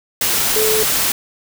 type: tone in noise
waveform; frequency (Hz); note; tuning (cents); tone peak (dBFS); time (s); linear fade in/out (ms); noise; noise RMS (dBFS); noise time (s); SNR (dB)
sine; 434.4; A4; -22; -16; 0.56-0.83; 2; white; -17; 0.21-1.12; -2
effects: none